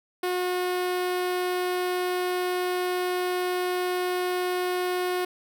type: tone with notch filter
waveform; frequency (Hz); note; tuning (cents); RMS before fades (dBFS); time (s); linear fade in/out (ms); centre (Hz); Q
sawtooth; 361.8; F#4; -39; -27; 0.23-5.25; 5; 6800; 1.7
effects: none